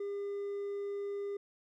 triangle tone with hard clipping, 403 Hz, G4, 48 cents sharp, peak -36 dBFS, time 0-1.37 s, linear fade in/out 5 ms, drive 5 dB, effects none

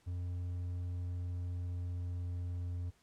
triangle tone with pitch glide, 88.7 to 88.14 Hz, F2 to F2, +27 to +16 cents, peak -34 dBFS, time 0.06-2.91 s, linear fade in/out 20 ms, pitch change -11 cents, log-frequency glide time 1.06-2.77 s, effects pink hiss -70 dBFS RMS until 3.02 s + low-pass 10000 Hz 12 dB/octave

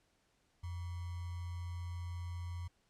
sine tone with sample-and-hold, 87.31 Hz, F2, in tune, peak -39 dBFS, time 0.63-2.68 s, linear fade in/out 10 ms, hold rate 1050 Hz, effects pink hiss -75 dBFS RMS until 2.89 s + low-pass 9000 Hz 12 dB/octave

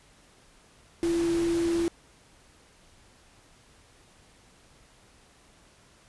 sine tone in noise, 337.8 Hz, E4, 42 cents sharp, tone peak -23 dBFS, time 1.03-1.88 s, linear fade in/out 0 ms, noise pink, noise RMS -38 dBFS, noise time 1.03-1.88 s, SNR +12 dB, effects pink hiss -58 dBFS RMS until 6.08 s + resampled to 24000 Hz

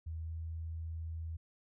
sine tone with pitch glide, 80.7 to 81.4 Hz, E2 to E2, -36 to -21 cents, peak -38 dBFS, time 0.06-1.37 s, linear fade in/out 10 ms, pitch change +15 cents, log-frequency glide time 0.25-0.31 s, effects none

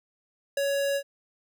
square tone with ADSR envelope, 559 Hz, C#5, 14 cents sharp, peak -23 dBFS, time 0.57-1.03 s, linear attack 4 ms, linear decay 4 ms, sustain -2 dB, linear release 69 ms, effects none

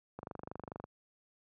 click train, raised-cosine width 1 ms, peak -28 dBFS, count 17, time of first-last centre 0.19-0.84 s, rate 24.6 Hz, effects high-pass 80 Hz 12 dB/octave

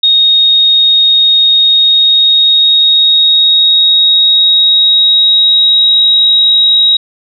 sine tone with pitch glide, 3729 to 3812 Hz, A#7 to A#7, 0 to +38 cents, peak -4 dBFS, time 0.03-6.97 s, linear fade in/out 5 ms, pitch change +38 cents, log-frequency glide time 1.59-5.95 s, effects none

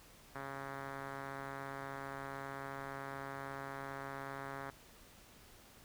5% pulse tone with low-pass filter, 137.3 Hz, C#3, 16 cents flat, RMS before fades -45 dBFS, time 0.35-4.7 s, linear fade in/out 2 ms, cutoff 1800 Hz, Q 1.3, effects pink hiss -60 dBFS RMS until 5.84 s

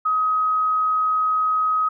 sine tone, 1264 Hz, D#6, 27 cents sharp, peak -17 dBFS, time 0.05-1.89 s, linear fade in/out 10 ms, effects none

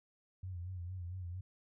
sine tone with vibrato, 90 Hz, F#2, 47 cents flat, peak -40 dBFS, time 0.43-1.41 s, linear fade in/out 5 ms, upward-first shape sine, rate 4.4 Hz, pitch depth 74 cents each way, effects none

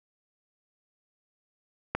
click, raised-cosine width 0.5 ms, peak -12 dBFS, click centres 1.95 s, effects none

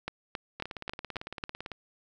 two click trains, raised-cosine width 0.3 ms, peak -17 / -22 dBFS, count 6 / 21, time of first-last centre 0.08-1.439 / 0.6-1.717 s, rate 3.68 / 17.9 Hz, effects none

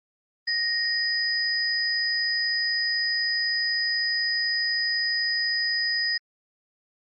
sine tone pair together, 1864.7 / 4978 Hz, A#6 / D#8, 0 / 0 cents, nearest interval octave + perfect fourth, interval 1700 cents, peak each -26 / -25 dBFS, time 0.47-6.18 s, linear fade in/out 10 ms, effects Opus 32 kbps

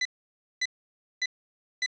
25% pulse tone bursts, 2000 Hz, B6, 21 cents sharp, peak -21 dBFS, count 4, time 0.01-1.862 s, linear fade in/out 5 ms, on 43 ms, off 560 ms, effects resampled to 16000 Hz + 8-bit

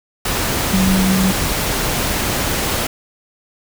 sine tone in noise, 189.3 Hz, F#3, 40 cents sharp, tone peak -13 dBFS, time 0.73-1.31 s, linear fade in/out 5 ms, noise pink, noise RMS -19 dBFS, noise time 0.25-2.87 s, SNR +3 dB, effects none

